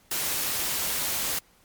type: noise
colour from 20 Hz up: white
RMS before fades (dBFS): -28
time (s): 0.11-1.39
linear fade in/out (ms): 5
effects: pink hiss -60 dBFS RMS until 1.64 s + MP3 96 kbps